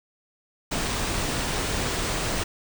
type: band-stop noise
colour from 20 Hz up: pink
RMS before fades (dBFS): -27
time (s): 0.71-2.44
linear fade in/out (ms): 10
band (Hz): 10000 to 15000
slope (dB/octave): 96
effects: none